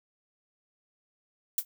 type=noise with exponential decay; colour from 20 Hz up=violet; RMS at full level=-22 dBFS; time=1.58-1.65 s; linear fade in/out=2 ms; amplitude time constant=15 ms; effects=none